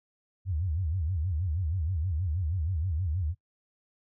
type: tone with vibrato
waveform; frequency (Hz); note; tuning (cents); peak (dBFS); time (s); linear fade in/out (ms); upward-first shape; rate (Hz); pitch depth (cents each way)
sine; 84.7; E2; +48; -27; 0.45-3.35; 50; sine; 6.3; 230
effects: noise-tail reverb RT60 0.1 s tail -18 dB re dry